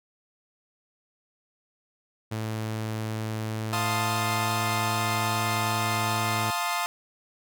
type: tone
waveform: sawtooth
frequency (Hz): 109.7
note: A2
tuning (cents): -5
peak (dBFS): -25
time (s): 2.31-6.51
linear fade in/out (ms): 10
type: chord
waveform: sawtooth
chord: F dominant seventh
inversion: none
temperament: equal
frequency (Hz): 698.5 / 880 / 1046.5 / 1244.5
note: F5 / A5 / C6 / Eb6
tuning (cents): 0 / 0 / 0 / 0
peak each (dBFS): -28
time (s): 3.73-6.86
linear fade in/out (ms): 0
effects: none